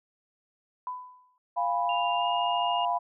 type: tone with exponential decay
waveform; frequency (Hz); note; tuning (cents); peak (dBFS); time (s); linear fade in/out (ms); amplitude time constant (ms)
sine; 1000; B5; +21; -29; 0.87-1.38; 1; 110
type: chord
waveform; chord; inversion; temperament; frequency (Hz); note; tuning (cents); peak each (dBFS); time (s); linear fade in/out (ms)
sine; F diminished; none; equal with one note detuned; 698.5 / 812.6 / 987.8; F5 / Ab5 / Cb6; 0 / -38 / 0; -28 / -32 / -28; 1.56-2.99; 20
type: tone with pitch glide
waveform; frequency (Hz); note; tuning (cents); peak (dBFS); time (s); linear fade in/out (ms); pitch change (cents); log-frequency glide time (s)
sine; 2794 to 2831; F7 to F7; 0 to +23; -33; 1.89-2.85; 2; +23; 2.18-2.26
effects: none